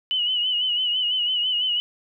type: tone with vibrato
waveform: sine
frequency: 2960 Hz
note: F#7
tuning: in tune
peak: -20 dBFS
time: 0.11-1.8 s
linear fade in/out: 0 ms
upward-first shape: sine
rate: 6 Hz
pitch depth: 59 cents each way
effects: none